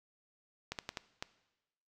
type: clicks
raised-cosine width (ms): 0.2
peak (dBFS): -20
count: 5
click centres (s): 0.72 / 0.788 / 0.891 / 0.972 / 1.225
effects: noise-tail reverb RT60 1.0 s tail -18 dB re dry